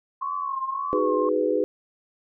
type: tone with tremolo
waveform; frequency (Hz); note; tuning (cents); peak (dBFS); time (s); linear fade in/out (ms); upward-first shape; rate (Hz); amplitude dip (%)
sine; 1046.5; C6; 0; -30; 0.21-0.99; 5; triangle; 19; 40
type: tone with vibrato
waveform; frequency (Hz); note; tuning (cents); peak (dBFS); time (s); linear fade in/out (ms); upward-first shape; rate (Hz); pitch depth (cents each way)
sine; 1099; C#6; -15; -27; 0.22-1.29; 2; sine; 1.8; 62
type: chord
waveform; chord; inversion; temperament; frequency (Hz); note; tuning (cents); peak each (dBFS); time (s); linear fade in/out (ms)
sine; G# minor seventh; second; just; 311.5 / 373.8 / 415.3 / 498.4; D#4 / F#4 / G#4 / B4; +2 / +18 / 0 / +16; -27 / -28 / -25 / -24; 0.93-1.64; 0
effects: none